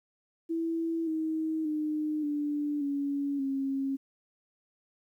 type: tone with pitch steps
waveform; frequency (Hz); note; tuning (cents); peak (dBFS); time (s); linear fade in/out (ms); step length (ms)
sine; 329.6 / 317.1 / 305.1 / 293.5 / 282.3 / 271.6; E4 / D#4 / D#4 / D4 / C#4 / C#4; 0 / +33 / -34 / -1 / +32 / -35; -28; 0.49-3.97; 20; 580
effects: 11-bit